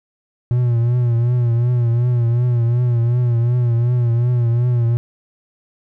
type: tone with vibrato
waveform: triangle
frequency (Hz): 120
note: B2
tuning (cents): -49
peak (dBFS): -11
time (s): 0.51-4.97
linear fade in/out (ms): 0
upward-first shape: triangle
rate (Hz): 2.7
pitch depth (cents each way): 69
effects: none